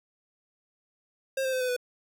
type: tone with pitch steps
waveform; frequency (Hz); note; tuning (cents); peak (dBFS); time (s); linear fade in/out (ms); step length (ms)
square; 534 / 523.9 / 514 / 504.3 / 494.8; C5 / C5 / C5 / B4 / B4; +35 / +2 / -31 / +36 / +3; -27; 1.37-1.765; 5; 79
effects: none